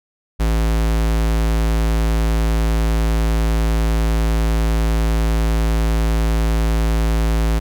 square tone, 55 Hz, A1, in tune, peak -15 dBFS, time 0.39-7.6 s, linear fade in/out 20 ms, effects none

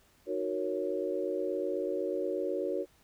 sine chord, D# minor seventh, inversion none, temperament equal, 311.1 / 370 / 466.2 / 554.4 Hz, D#4 / F#4 / A#4 / C#5, 0 / 0 / 0 / 0 cents, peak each -38 / -34 / -36 / -35 dBFS, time 0.26-2.86 s, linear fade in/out 50 ms, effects pink hiss -65 dBFS RMS until 3.03 s

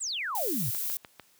sine exponential sweep, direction down, 8630 to 98.5 Hz, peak -30 dBFS, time 0-0.71 s, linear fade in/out 20 ms
violet noise, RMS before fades -32 dBFS, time 0.35-0.97 s, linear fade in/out 2 ms
click train, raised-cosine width 0.3 ms, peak -26 dBFS, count 4, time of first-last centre 0.75-1.197 s, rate 6.71 Hz
effects white hiss -63 dBFS RMS until 1.39 s + high-pass 60 Hz 12 dB/octave

